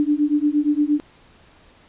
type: beating tone pair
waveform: sine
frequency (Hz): 291.4 / 300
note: D4 / D4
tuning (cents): -13 / +37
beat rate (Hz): 8.6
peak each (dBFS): -19 / -19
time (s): 0-1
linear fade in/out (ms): 0
effects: pink hiss -52 dBFS RMS until 1.88 s + resampled to 8000 Hz

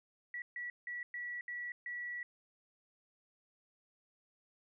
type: tone bursts at uneven times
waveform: sine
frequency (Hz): 1941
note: B6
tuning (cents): -31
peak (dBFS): -39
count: 6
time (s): 0.34-0.42 / 0.56-0.7 / 0.87-1.03 / 1.14-1.41 / 1.48-1.72 / 1.86-2.23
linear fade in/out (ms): 2
effects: none

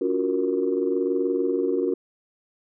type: chord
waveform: sine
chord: Gb major seventh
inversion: second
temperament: equal with one note detuned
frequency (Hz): 283.3 / 349.2 / 370 / 466.2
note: Db4 / F4 / Gb4 / Bb4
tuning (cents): +38 / 0 / 0 / 0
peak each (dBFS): -27 / -28 / -24 / -26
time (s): 0.01-1.94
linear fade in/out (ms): 5
effects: tanh soft clip ceiling -11 dBFS

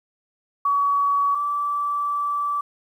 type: tone pair in turn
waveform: sine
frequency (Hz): 1132 / 1159.8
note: C#6 / D6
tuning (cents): +36 / -22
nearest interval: unison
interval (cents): 42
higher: second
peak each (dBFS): -17 / -21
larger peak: first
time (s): 0.65-1.35 / 1.35-2.61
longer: second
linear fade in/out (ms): 5
effects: 9-bit

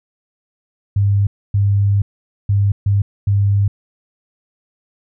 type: tone bursts at uneven times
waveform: sine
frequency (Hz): 100.4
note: G2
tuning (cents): +42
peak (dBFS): -11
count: 5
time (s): 0.96-1.27 / 1.54-2.02 / 2.49-2.72 / 2.86-3.02 / 3.27-3.68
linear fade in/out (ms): 5
effects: none

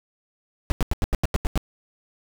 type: noise bursts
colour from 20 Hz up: brown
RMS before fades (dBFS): -19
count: 9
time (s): 0.7-1.576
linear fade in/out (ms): 0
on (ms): 20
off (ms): 87
effects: none

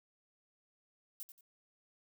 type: noise with echo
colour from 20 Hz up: violet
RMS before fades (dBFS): -44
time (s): 1.2-1.23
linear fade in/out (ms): 0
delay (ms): 89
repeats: 2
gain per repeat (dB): -10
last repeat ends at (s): 1.408
effects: none

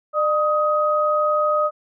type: tone pair together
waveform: sine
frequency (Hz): 602 / 1256.6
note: D5 / D#6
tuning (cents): +43 / +17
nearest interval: octave + minor second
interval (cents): 1274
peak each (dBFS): -19 / -19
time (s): 0.13-1.71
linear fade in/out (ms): 50
effects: none

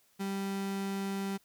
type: tone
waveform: 35% pulse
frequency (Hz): 196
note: G3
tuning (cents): 0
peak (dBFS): -31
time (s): 0.19-1.38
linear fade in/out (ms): 20
effects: white hiss -68 dBFS RMS until 1.44 s

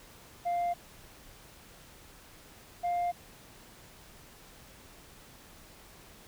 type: tone pair in turn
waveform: sine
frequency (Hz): 698.5 / 702.1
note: F5 / F5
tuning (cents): 0 / +9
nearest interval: unison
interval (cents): 9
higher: second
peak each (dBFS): -25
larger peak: neither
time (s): 0.45-0.74 / 2.83-3.12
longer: neither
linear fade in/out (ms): 20
effects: tanh soft clip ceiling -27 dBFS + pink hiss -54 dBFS RMS until 6.27 s

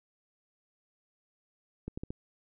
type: clicks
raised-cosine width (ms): 3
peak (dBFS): -24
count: 4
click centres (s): 1.88 / 1.975 / 2.035 / 2.105
effects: none

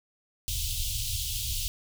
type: band-stop noise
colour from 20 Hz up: pink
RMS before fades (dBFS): -31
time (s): 0.48-1.68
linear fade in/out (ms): 0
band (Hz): 110 to 2900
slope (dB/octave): 48
effects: none

